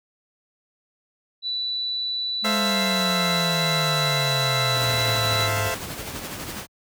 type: tone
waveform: sine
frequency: 3963 Hz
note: B7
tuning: 5 cents sharp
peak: -24 dBFS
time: 1.42-5.5 s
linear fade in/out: 50 ms
type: exponential sweep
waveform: sine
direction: down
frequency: 214.3 to 100 Hz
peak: -25 dBFS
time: 2.42-5.71 s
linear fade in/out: 50 ms
type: chord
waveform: 15% pulse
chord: F major seventh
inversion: first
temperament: equal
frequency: 440 / 523.3 / 659.3 / 698.5 Hz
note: A4 / C5 / E5 / F5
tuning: 0 / 0 / 0 / 0 cents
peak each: -26 / -22 / -21 / -24 dBFS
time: 2.44-5.75 s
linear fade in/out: 10 ms
type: noise with tremolo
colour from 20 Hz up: pink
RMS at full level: -31 dBFS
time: 4.73-6.67 s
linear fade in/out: 50 ms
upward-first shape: sine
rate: 12 Hz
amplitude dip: 40%
effects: high-pass 60 Hz 12 dB/octave